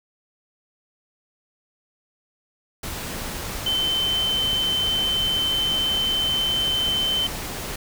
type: tone in noise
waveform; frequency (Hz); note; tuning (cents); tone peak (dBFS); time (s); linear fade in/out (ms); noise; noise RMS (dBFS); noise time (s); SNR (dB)
sine; 3078; G7; -32; -20; 3.66-7.27; 5; pink; -31; 2.83-7.76; +8
effects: none